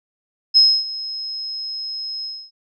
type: tone with ADSR envelope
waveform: sine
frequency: 5140 Hz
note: E8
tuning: 45 cents flat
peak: -7 dBFS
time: 0.54-2.51 s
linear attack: 28 ms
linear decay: 270 ms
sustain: -18 dB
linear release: 270 ms
effects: none